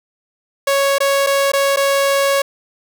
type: tone with dropouts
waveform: sawtooth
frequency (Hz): 554.4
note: C#5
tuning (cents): 0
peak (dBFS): -9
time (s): 0.67-2.42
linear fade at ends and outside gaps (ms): 5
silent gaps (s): 0.984-1.003 / 1.265-1.269 / 1.519-1.534 / 1.762-1.77
effects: none